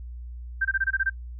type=tone bursts; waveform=sine; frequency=1568 Hz; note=G6; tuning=in tune; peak=-20 dBFS; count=8; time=0.61-1.099 s; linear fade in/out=10 ms; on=41 ms; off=23 ms; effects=noise-tail reverb RT60 0.1 s tail -23 dB re dry + added 60 Hz sine -35 dBFS peak until 1.39 s